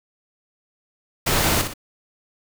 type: noise with echo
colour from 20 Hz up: pink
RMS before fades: -20 dBFS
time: 1.26-1.62 s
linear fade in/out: 10 ms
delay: 59 ms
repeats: 2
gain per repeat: -7 dB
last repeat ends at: 1.738 s
effects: none

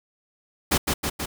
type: noise with echo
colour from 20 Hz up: pink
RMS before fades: -20 dBFS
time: 0.71-0.78 s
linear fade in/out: 10 ms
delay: 160 ms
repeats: 3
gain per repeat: -3 dB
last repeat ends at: 1.26 s
effects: none

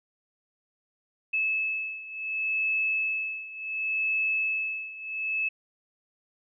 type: beating tone pair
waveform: sine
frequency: 2603 / 2603.69 Hz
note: E7 / E7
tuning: -22 / -22 cents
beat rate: 0.69 Hz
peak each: -28 / -31 dBFS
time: 1.33-5.49 s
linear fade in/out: 10 ms
effects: none

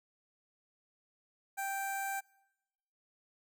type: tone with notch filter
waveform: 15% pulse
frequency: 784 Hz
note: G5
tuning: in tune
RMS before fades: -37 dBFS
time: 1.57-2.21 s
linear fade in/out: 20 ms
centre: 3300 Hz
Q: 0.58
effects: noise-tail reverb RT60 1.0 s tail -26 dB re dry

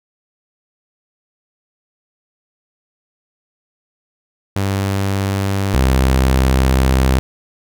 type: tone pair in turn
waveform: sawtooth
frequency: 98 / 65.41 Hz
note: G2 / C2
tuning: 0 / 0 cents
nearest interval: perfect fifth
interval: 700 cents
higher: first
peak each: -12 / -7 dBFS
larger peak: second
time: 4.56-5.74 / 5.74-7.19 s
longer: second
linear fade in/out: 0 ms
effects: none

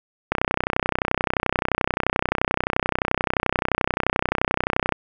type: click train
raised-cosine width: 0.5 ms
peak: -4 dBFS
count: 146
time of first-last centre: 0.32-4.923 s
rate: 31.5 Hz
effects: none

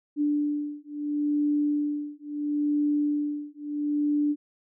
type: beating tone pair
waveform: sine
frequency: 293.7 / 294.44 Hz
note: D4 / D4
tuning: 0 / +5 cents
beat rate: 0.74 Hz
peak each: -27 dBFS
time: 0.16-4.36 s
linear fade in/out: 50 ms
effects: none

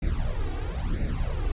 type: noise with flanger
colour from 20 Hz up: brown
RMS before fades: -27 dBFS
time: 0.02-1.52 s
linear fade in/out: 5 ms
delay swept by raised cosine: 0.46 to 2.66 ms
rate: 1 Hz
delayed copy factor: +0.85
effects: resampled to 8000 Hz

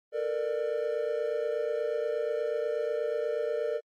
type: tone cluster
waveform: triangle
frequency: 448.1 / 476.4 / 596 Hz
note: A4 / A#4 / D5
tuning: +32 / +38 / +25 cents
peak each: -30 dBFS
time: 0.12-3.81 s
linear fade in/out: 50 ms
effects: tanh soft clip ceiling -19 dBFS + AAC 48 kbps

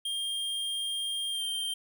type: tone with pitch glide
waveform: square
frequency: 3208 to 3157 Hz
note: G7 to G7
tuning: +39 to +12 cents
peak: -31 dBFS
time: 0.05-1.74 s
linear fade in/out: 5 ms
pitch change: -27 cents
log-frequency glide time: 1.3-1.43 s
effects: none

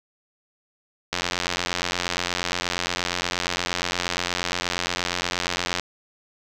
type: click train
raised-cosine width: 0.2 ms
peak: -6 dBFS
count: 414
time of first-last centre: 1.13-5.797 s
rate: 88.5 Hz
effects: 8-bit

